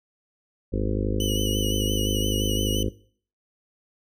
harmonic tone, 51.8 Hz, G#1, 4 cents flat, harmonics 1 / 2 / 4 / 5 / 6 / 7 / 8 / 9 / 10, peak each -26 / -29 / -32 / -33 / -34 / -34 / -35 / -36 / -36 dBFS, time 0.72-2.9 s, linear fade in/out 20 ms
sawtooth tone with vibrato, 2960 Hz, F#7, in tune, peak -25 dBFS, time 1.2-2.83 s, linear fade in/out 2 ms, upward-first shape sine, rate 5.8 Hz, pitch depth 42 cents each way
effects noise-tail reverb RT60 0.5 s tail -20 dB re dry

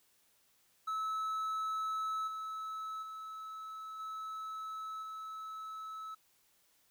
triangle tone with level steps, 1300 Hz, E6, 24 cents flat, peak -32 / -37 / -41 / -38 / -40 dBFS, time 0.87-6.15 s, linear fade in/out 10 ms, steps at 2.27 / 3.02 / 3.99 / 5.02 s, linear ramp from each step 10 ms, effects white hiss -71 dBFS RMS until 6.9 s

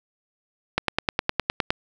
click train, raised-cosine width 0.3 ms, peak -4 dBFS, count 10, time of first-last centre 0.78-1.705 s, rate 9.73 Hz, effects 7-bit

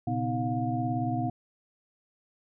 sine tone cluster, 118.5 / 136.3 / 251.7 / 315.9 / 712 Hz, A#2 / C#3 / B3 / D#4 / F5, +29 / -29 / +33 / +26 / +33 cents, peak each -31 / -37 / -32 / -35 / -32 dBFS, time 0.07-1.3 s, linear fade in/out 5 ms, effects none

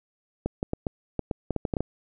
clicks, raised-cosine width 2 ms, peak -13 dBFS, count 12, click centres 0.46 / 0.629 / 0.734 / 0.868 / 1.193 / 1.312 / 1.507 / 1.563 / 1.652 / 1.738 / 1.768 / 1.806 s, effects none

